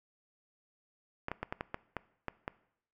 clicks, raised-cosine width 0.5 ms, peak -20 dBFS, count 9, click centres 1.284 / 1.316 / 1.43 / 1.525 / 1.609 / 1.744 / 1.967 / 2.283 / 2.479 s, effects noise-tail reverb RT60 0.7 s tail -20 dB re dry

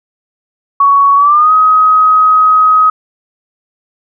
sine tone with pitch glide, 1119 to 1263.3 Hz, C#6 to D#6, +16 to +26 cents, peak -4 dBFS, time 0.8-2.9 s, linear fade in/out 5 ms, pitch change +210 cents, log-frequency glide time 1.16-1.52 s, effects none

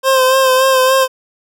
25% pulse tone with vibrato, 523.3 Hz, C5, in tune, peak -5 dBFS, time 0.03-1.08 s, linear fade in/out 50 ms, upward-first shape sine, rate 3.5 Hz, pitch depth 33 cents each way, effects none

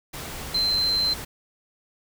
sine tone in noise, 4102 Hz, C8, 35 cents flat, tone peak -20 dBFS, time 0.54-1.14 s, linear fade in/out 10 ms, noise pink, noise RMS -35 dBFS, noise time 0.13-1.25 s, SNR +12 dB, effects none

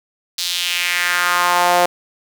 sawtooth tone with high-pass filter sweep, 176.7 Hz, F3, 21 cents sharp, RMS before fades -17 dBFS, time 0.38-1.86 s, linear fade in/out 5 ms, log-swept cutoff 4300 to 610 Hz, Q 2.5, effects none

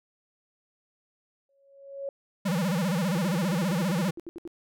sine tone with exponential growth, 553 Hz, C#5, 4 cents flat, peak -29 dBFS, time 1.49-2.09 s, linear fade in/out 2 ms, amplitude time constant 130 ms
square tone with vibrato, 180.2 Hz, F#3, 45 cents flat, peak -25 dBFS, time 2.45-4.11 s, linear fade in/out 10 ms, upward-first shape sine, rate 15 Hz, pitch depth 220 cents each way
sine tone bursts, 340 Hz, F4, 46 cents flat, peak -35 dBFS, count 15, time 3.15-4.476 s, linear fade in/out 0 ms, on 24 ms, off 69 ms
effects none

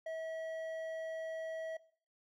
triangle tone with hard clipping, 645 Hz, E5, 38 cents flat, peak -40 dBFS, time 0.06-1.77 s, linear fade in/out 5 ms, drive 10 dB, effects noise-tail reverb RT60 0.5 s tail -19 dB re dry

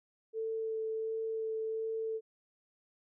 sine tone with vibrato, 443.7 Hz, A4, 14 cents sharp, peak -33 dBFS, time 0.33-2.21 s, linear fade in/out 50 ms, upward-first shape sine, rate 1.4 Hz, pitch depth 9 cents each way, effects none

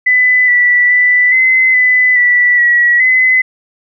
sine tone with pitch steps, 2002 / 1962 / 1982 / 2047 / 2004 / 1961 / 1925 / 2028 Hz, B6 / B6 / B6 / C7 / B6 / B6 / B6 / B6, +23 / -12 / +6 / -38 / +25 / -13 / -45 / +45 cents, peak -6 dBFS, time 0.06-3.42 s, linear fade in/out 10 ms, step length 420 ms, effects none

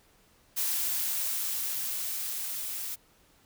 blue noise with level ramp, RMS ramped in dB -29 to -36 dBFS, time 0.56-2.96 s, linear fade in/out 20 ms, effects pink hiss -63 dBFS RMS until 3.45 s

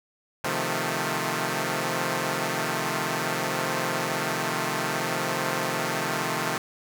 5% pulse chord, F dominant seventh, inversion second, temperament equal, 130.81 / 155.56 / 174.61 / 220 Hz, C3 / Eb3 / F3 / A3, 0 / 0 / 0 / 0 cents, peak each -20 dBFS, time 0.44-6.58 s, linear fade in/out 2 ms, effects none

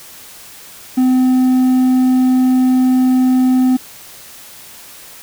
sine tone with hard clipping, 255.8 Hz, C4, 39 cents flat, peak -10 dBFS, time 0.97-3.77 s, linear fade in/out 10 ms, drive 3 dB, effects white hiss -37 dBFS RMS until 5.22 s

